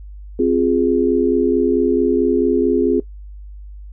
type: chord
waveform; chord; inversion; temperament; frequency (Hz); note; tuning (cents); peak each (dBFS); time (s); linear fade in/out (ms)
sine; F minor; second; equal with one note detuned; 261.6 / 350.8 / 415.3; C4 / F4 / Ab4; 0 / +8 / 0; -17; 0.39-3; 5
effects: noise-tail reverb RT60 0.1 s tail -19 dB re dry + added 50 Hz sine -32 dBFS peak until 3.92 s